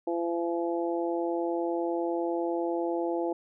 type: harmonic tone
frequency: 170 Hz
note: F3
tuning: 46 cents flat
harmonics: 2 / 3 / 4 / 5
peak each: -29 / -33 / -35 / -37 dBFS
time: 0.07-3.33 s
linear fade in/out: 5 ms
effects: none